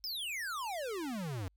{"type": "exponential sweep", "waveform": "square", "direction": "down", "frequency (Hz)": [5380, 87.31], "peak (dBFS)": -37, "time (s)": [0.04, 1.48], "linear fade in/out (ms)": 0, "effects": ["added 50 Hz sine -67 dBFS peak until 1.56 s"]}